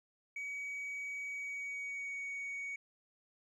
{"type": "tone with pitch glide", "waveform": "sine", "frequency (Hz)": [2265, 2239], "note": ["C#7", "C#7"], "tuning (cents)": [37, 17], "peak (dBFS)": -36, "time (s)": [0.36, 2.76], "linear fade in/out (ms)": 5, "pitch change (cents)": -20, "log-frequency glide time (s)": [1.27, 2.2], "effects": ["tanh soft clip ceiling -38 dBFS", "13-bit"]}